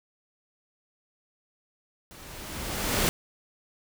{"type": "noise with level ramp", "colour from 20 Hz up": "pink", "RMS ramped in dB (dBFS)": [-48, -23], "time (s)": [2.11, 3.09], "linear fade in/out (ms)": 0, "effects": []}